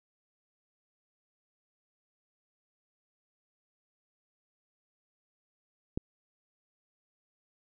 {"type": "click", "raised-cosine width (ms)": 3, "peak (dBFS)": -18, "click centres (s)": 5.975, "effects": []}